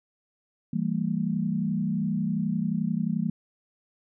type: chord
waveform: sine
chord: E diminished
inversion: none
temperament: equal with one note detuned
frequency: 164.81 / 196 / 227.6 Hz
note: E3 / G3 / Bb3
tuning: 0 / 0 / -41 cents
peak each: -29 / -28 / -29 dBFS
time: 0.73-3.3 s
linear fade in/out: 5 ms
effects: none